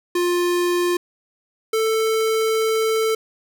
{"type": "tone pair in turn", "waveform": "square", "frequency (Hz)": [352.1, 442.7], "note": ["F4", "A4"], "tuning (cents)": [14, 11], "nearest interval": "major third", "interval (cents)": 397, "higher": "second", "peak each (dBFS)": -18, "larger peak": "neither", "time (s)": [[0.15, 0.97], [1.73, 3.15]], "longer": "second", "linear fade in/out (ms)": 5, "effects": []}